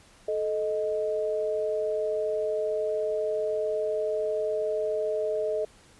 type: tone pair together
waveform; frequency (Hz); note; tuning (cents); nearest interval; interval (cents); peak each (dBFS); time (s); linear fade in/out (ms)
sine; 435.1 / 622.3; A4 / D#5; -19 / 0; tritone; 619; -28; 0.28-5.65; 5
effects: pink hiss -56 dBFS RMS until 5.99 s + resampled to 24000 Hz